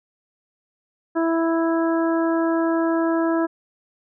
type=harmonic tone; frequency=329.6 Hz; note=E4; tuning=in tune; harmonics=1 / 2 / 3 / 4 / 5; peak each=-19 / -25 / -29 / -31 / -33 dBFS; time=1.15-3.47 s; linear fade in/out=20 ms; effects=none